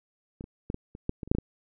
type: clicks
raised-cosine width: 3 ms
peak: -26 / -28 / -18 / -21 / -29 / -14 / -22 / -30 / -8 / -15 / -15 dBFS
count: 11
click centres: 0.409 / 0.441 / 0.701 / 0.744 / 0.951 / 1.094 / 1.232 / 1.276 / 1.315 / 1.35 / 1.385 s
effects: none